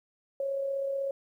sine tone with amplitude modulation, 549 Hz, C#5, 17 cents flat, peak -27 dBFS, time 0.4-1.11 s, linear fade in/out 2 ms, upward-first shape sine, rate 36.1 Hz, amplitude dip 35%, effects 11-bit

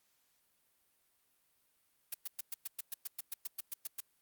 blue noise bursts, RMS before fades -39 dBFS, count 15, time 2.12-4.005 s, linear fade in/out 5 ms, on 23 ms, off 110 ms, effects white hiss -75 dBFS RMS until 4.21 s + Opus 48 kbps

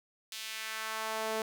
sawtooth tone with high-pass filter sweep, 220 Hz, A3, in tune, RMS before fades -37 dBFS, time 0.32-1.42 s, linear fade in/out 2 ms, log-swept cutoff 3500 to 460 Hz, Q 1.3, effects none

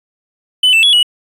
triangle tone with pitch steps, 3008 / 2660 / 3372 / 2923 Hz, F#7 / E7 / G#7 / F#7, +28 / +15 / +26 / -22 cents, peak -5 dBFS, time 0.63-1.03 s, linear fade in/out 5 ms, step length 100 ms, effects resampled to 32000 Hz

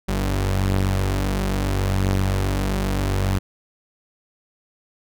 sawtooth tone pair together, 47.53 / 95.8 Hz, F#1 / G2, +47 / -39 cents, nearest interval octave, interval 1214 cents, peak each -18 dBFS, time 0.08-3.39 s, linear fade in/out 10 ms, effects none

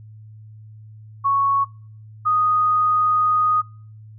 sine tone pair in turn, 1108.7 / 1241.9 Hz, C#6 / D#6, 0 / -4 cents, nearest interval major second, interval 196 cents, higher second, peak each -15 dBFS, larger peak neither, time 1.24-1.65 / 2.25-3.62 s, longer second, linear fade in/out 20 ms, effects noise-tail reverb RT60 0.5 s tail -25 dB re dry + added 108 Hz sine -39 dBFS peak until 4.18 s

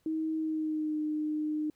sine tone with pitch glide, 316.9 to 305 Hz, D#4 to D#4, +32 to -34 cents, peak -29 dBFS, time 0.06-1.7 s, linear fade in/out 2 ms, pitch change -66 cents, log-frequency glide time 0.37-0.99 s, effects pink hiss -73 dBFS RMS until 1.75 s

